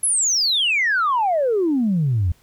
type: exponential sweep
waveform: sine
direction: down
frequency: 11260 to 81.1 Hz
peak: -15 dBFS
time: 0.03-2.32 s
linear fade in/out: 5 ms
effects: tanh soft clip ceiling -12 dBFS + pink hiss -57 dBFS RMS until 2.42 s